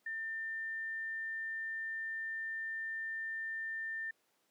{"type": "tone", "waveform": "sine", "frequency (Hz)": 1800, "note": "A6", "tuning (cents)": 39, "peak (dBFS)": -37, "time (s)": [0.06, 4.11], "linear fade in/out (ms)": 5, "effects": ["pink hiss -75 dBFS RMS until 4.5 s", "high-pass 300 Hz 12 dB/octave"]}